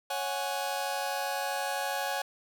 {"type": "chord", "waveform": "sawtooth", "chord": "C# suspended fourth", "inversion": "none", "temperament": "just", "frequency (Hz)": [554.4, 739.2, 831.5], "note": ["C#5", "F#5", "G#5"], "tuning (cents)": [0, -2, 2], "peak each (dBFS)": [-32, -31, -30], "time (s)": [0.1, 2.22], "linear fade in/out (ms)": 5, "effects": []}